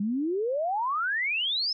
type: exponential sweep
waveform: sine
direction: up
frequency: 194.3 to 5330 Hz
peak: -25 dBFS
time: 0-1.73 s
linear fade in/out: 5 ms
effects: none